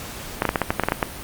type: clicks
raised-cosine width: 0.5 ms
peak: -3 dBFS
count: 11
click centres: 0.421 / 0.453 / 0.491 / 0.558 / 0.617 / 0.705 / 0.797 / 0.836 / 0.886 / 0.921 / 1.028 s
effects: pink hiss -35 dBFS RMS until 1.23 s + Opus 48 kbps